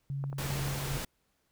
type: tone with tremolo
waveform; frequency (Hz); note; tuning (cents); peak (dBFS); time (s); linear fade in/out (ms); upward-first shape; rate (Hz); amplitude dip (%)
sine; 138.59; C#3; 0; -32; 0.1-0.97; 0; square; 2.5; 30
type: click train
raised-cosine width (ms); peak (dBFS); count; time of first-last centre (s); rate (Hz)
1; -28; 6; 0.24-0.682; 11.3
type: noise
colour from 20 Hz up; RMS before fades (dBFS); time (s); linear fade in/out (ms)
pink; -37; 0.38-1.05; 5
effects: pink hiss -75 dBFS RMS until 1.51 s